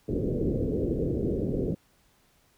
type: low-pass noise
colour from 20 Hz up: white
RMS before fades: -28 dBFS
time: 0.08-1.75 s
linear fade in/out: 10 ms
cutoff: 480 Hz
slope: 48 dB/octave
effects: pink hiss -65 dBFS RMS until 2.57 s